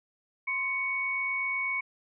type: tone pair together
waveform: sine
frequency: 1046.5 / 2228 Hz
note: C6 / C#7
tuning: 0 / +8 cents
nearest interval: octave + minor second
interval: 1308 cents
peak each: -37 / -28 dBFS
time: 0.47-1.81 s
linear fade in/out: 10 ms
effects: none